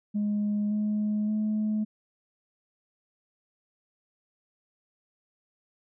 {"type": "tone with pitch steps", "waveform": "sine", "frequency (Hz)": [207.7, 210.8, 214], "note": ["G#3", "G#3", "A3"], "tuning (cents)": [0, 26, -48], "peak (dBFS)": -23, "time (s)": [0.14, 1.85], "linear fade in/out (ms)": 20, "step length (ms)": 570, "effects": ["tanh soft clip ceiling -22 dBFS"]}